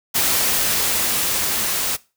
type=noise with level ramp; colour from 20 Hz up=white; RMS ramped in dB=-18 to -22 dBFS; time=0.14-1.97 s; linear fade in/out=20 ms; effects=noise-tail reverb RT60 0.3 s tail -21 dB re dry